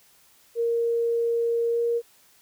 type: tone with pitch glide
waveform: sine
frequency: 466.2 to 469.4 Hz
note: A#4 to A#4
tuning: 0 to +12 cents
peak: -21 dBFS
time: 0.55-2.02 s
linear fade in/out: 50 ms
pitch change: +12 cents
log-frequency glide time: 1.7-1.8 s
effects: white hiss -58 dBFS RMS until 2.41 s